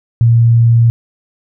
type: tone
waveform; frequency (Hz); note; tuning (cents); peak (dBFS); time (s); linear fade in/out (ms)
sine; 116.54; A#2; 0; -5; 0.21-0.9; 0
effects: none